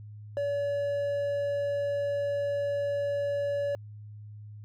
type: tone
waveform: triangle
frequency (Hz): 570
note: C#5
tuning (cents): +48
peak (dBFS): -25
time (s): 0.37-3.75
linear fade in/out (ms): 0
effects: added 105 Hz sine -42 dBFS peak until 4.64 s